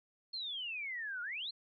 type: exponential two-way sweep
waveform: sine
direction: down then up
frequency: 4330 to 1396.9 to 4330 Hz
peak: -38 dBFS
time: 0.33-1.51 s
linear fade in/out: 10 ms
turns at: 1.22 s
effects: none